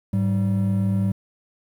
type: tone pair together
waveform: triangle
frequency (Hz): 104.22 / 192.8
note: G#2 / G3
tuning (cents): +7 / -28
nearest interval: major seventh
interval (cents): 1065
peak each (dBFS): -19 / -19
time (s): 0.13-1.12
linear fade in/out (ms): 5
effects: tanh soft clip ceiling -9 dBFS + 9-bit